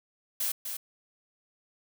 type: noise with echo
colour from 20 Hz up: blue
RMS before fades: -30 dBFS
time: 0.4-0.52 s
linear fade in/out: 5 ms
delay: 250 ms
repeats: 1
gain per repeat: -6 dB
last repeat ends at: 0.77 s
effects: none